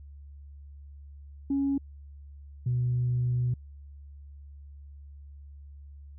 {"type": "tone pair in turn", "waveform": "sine", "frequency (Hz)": [277, 123.39], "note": ["C#4", "B2"], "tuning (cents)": [-1, -1], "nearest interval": "octave + major second", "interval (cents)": 1400, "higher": "first", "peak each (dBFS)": -23, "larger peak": "neither", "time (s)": [[1.5, 1.78], [2.66, 3.54]], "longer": "second", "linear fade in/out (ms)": 5, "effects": ["tanh soft clip ceiling -20 dBFS", "added 71 Hz sine -44 dBFS peak until 6.18 s"]}